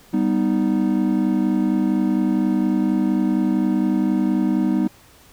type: chord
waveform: triangle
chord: G augmented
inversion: none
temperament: equal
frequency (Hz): 196 / 246.9 / 311.1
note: G3 / B3 / D#4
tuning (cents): 0 / 0 / 0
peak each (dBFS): -19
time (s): 0.13-4.88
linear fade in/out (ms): 10
effects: pink hiss -50 dBFS RMS until 5.32 s